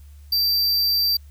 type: tone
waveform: square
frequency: 4684 Hz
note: D8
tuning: 5 cents flat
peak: -18 dBFS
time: 0.32-1.17 s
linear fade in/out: 5 ms
effects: added 72 Hz sine -41 dBFS peak until 1.3 s + white hiss -60 dBFS RMS until 1.3 s